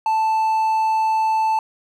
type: tone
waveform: triangle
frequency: 880 Hz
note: A5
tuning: in tune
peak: -14 dBFS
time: 0.06-1.59 s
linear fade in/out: 2 ms
effects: none